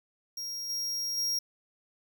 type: tone with level steps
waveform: 45% pulse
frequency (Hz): 5600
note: F8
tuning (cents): +4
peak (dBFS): -35 / -31 / -28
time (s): 0.37-1.39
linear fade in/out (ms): 5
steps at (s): 0.69 / 1.17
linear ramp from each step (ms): 10
effects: none